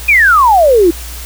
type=exponential sweep; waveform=sine; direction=down; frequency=2520 to 320.4 Hz; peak=-4 dBFS; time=0.08-0.91 s; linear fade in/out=10 ms; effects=added 60 Hz sine -25 dBFS peak until 1.25 s + white hiss -29 dBFS RMS until 1.25 s